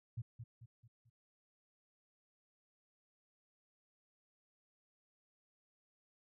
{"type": "tone with echo", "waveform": "sine", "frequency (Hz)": 116.4, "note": "A#2", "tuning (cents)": -2, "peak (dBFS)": -38, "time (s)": [0.17, 0.22], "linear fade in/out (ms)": 10, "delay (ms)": 220, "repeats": 4, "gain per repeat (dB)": -7, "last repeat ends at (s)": 1.1, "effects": []}